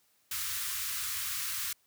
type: band-stop noise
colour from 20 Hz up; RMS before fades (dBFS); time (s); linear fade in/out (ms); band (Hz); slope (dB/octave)
white; -35; 0.31-1.73; 5; 110 to 1100; 48
effects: white hiss -70 dBFS RMS until 1.86 s + high-pass 60 Hz 12 dB/octave